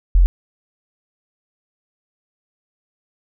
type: tone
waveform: sine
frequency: 43.65 Hz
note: F1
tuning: in tune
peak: -8 dBFS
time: 0.15-0.26 s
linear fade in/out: 0 ms
effects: none